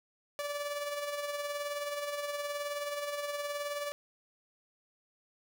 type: tone with tremolo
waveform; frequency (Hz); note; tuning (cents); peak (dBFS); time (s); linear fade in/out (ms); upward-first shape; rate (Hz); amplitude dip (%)
sawtooth; 580; D5; -22; -29; 0.39-3.92; 0; sine; 19; 45
effects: none